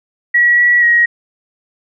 sine tone with pitch steps, 1923 / 1935 / 1893 Hz, B6 / B6 / A#6, -47 / -36 / +26 cents, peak -7 dBFS, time 0.34-1.06 s, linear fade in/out 10 ms, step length 240 ms, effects none

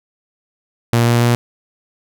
sawtooth tone with pitch steps, 117.7 / 118.72 / 119.76 Hz, A#2 / A#2 / A#2, +17 / +32 / +47 cents, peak -7 dBFS, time 0.93-1.35 s, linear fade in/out 0 ms, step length 140 ms, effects none

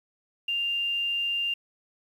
sine tone, 2794 Hz, F7, in tune, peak -25 dBFS, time 0.48-1.54 s, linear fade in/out 5 ms, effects 9-bit

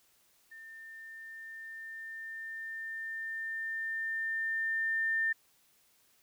sine tone with level ramp, 1800 Hz, A6, 39 cents sharp, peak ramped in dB -47 to -27 dBFS, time 0.51-5.33 s, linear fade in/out 10 ms, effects white hiss -68 dBFS RMS until 6.22 s

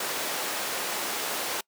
pink high-pass noise, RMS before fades -31 dBFS, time 0-1.61 s, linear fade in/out 5 ms, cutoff 450 Hz, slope 12 dB/octave, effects noise-tail reverb RT60 0.1 s tail -25 dB re dry

